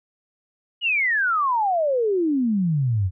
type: exponential sweep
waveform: sine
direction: down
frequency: 2960 to 87.31 Hz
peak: -18 dBFS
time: 0.81-3.11 s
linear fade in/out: 50 ms
effects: none